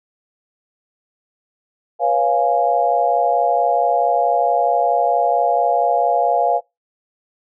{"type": "chord", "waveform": "sine", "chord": "C# dominant seventh", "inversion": "third", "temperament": "equal with one note detuned", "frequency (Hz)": [489.9, 554.4, 698.5, 830.6], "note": ["B4", "C#5", "E#5", "G#5"], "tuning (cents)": [-14, 0, 0, 0], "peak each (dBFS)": [-22, -21, -16, -20], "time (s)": [1.99, 6.61], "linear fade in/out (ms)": 50, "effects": ["noise-tail reverb RT60 0.2 s tail -23 dB re dry"]}